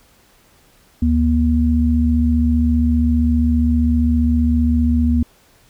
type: tone pair together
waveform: sine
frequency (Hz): 74.72 / 239.3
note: D2 / A#3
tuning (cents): +30 / +46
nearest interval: octave + minor sixth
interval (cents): 2016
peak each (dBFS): -15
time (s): 1.02-5.23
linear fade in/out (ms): 5
effects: pink hiss -53 dBFS RMS until 5.69 s